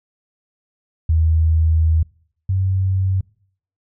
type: tone pair in turn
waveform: sine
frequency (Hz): 80.2 / 94.85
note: E2 / F#2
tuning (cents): -47 / +43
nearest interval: minor third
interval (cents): 290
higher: second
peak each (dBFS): -12 / -15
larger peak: first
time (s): 1.09-2.03 / 2.49-3.21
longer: first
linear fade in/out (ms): 5
effects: noise-tail reverb RT60 0.6 s tail -25 dB re dry